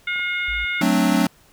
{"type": "harmonic tone", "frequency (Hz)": 717, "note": "F5", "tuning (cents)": 45, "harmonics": [2, 3, 4, 5], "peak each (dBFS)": [-27, -23, -34, -33], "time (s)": [0.07, 0.82], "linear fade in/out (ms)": 5}
{"type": "clicks", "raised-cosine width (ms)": 0.5, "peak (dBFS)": -27, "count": 2, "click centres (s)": [0.161, 0.194]}
{"type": "tone", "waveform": "sine", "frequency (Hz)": 54.8, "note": "A1", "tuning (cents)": -6, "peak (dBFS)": -29, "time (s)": [0.48, 0.65], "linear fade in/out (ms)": 5}
{"type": "chord", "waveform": "square", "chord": "D dominant seventh", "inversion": "first", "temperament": "equal", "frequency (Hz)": [185, 220, 261.6, 293.7], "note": ["F#3", "A3", "C4", "D4"], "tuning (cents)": [0, 0, 0, 0], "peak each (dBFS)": -22, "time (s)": [0.81, 1.27], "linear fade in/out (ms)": 5}
{"effects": ["pink hiss -54 dBFS RMS until 1.52 s"]}